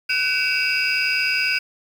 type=tone cluster; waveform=sine; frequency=1504 / 2290 / 2582 / 2732 / 4916 Hz; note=F#6 / D7 / E7 / F7 / D#8; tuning=+28 / -44 / -37 / -39 / -22 cents; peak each=-24 dBFS; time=0.09-1.59 s; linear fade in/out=10 ms; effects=tanh soft clip ceiling -11 dBFS + 7-bit